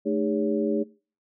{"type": "tone cluster", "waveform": "sine", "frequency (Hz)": [218.7, 309, 405.5, 559], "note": ["A3", "D#4", "G#4", "C#5"], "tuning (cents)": [-10, -12, -41, 14], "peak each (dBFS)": [-27, -28, -27, -31], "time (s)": [0.05, 0.84], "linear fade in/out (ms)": 20, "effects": ["noise-tail reverb RT60 0.4 s tail -23 dB re dry"]}